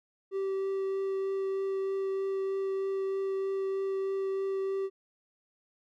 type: tone with vibrato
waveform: triangle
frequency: 387.6 Hz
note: G4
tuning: 20 cents flat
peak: -27 dBFS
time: 0.31-4.9 s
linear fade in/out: 50 ms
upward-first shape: triangle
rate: 3.2 Hz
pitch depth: 8 cents each way
effects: none